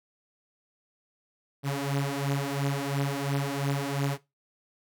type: beating tone pair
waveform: sawtooth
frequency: 138.59 / 141.49 Hz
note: C#3 / C#3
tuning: 0 / +36 cents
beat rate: 2.9 Hz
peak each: -25 / -26 dBFS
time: 1.63-4.18 s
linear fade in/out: 50 ms
effects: noise-tail reverb RT60 0.2 s tail -17 dB re dry